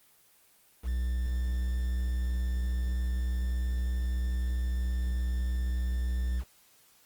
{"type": "tone with quantisation", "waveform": "triangle", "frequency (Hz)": 61.6, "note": "B1", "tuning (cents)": -4, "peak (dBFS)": -25, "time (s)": [0.83, 6.44], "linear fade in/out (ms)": 50, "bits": 8, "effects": ["white hiss -62 dBFS RMS until 7.05 s", "Opus 24 kbps"]}